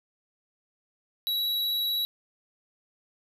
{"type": "tone with vibrato", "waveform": "square", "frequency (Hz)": 3900, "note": "B7", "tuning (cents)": -23, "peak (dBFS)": -26, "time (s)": [1.27, 2.05], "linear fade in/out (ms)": 0, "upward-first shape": "sine", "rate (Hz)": 16, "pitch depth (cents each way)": 10, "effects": []}